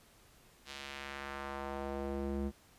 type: tone with band-pass filter sweep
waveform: square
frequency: 69.3 Hz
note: C#2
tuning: in tune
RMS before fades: -40 dBFS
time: 0.65-2.52 s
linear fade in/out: 50 ms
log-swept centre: 4000 to 240 Hz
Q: 1.1
effects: pink hiss -63 dBFS RMS until 2.78 s + resampled to 32000 Hz